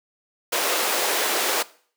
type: high-pass noise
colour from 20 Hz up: pink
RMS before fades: -23 dBFS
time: 0.52-1.63 s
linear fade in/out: 10 ms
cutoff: 380 Hz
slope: 24 dB/octave
effects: noise-tail reverb RT60 0.5 s tail -20 dB re dry